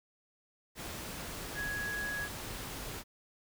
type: tone in noise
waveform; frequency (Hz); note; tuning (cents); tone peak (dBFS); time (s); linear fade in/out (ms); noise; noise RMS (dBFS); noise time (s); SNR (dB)
sine; 1667; G#6; +6; -35; 1.54-2.29; 50; pink; -42; 0.75-3.04; +4
effects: none